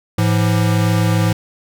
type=tone pair together; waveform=square; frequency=107.2 / 169.53 Hz; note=A2 / E3; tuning=-45 / +49 cents; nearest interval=minor sixth; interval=794 cents; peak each=-15 / -18 dBFS; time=0.18-1.33 s; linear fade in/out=5 ms; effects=none